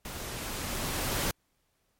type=noise with level ramp; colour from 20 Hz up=pink; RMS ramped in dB=-40 to -29 dBFS; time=0.05-1.31 s; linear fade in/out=2 ms; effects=pink hiss -74 dBFS RMS until 1.99 s + MP3 64 kbps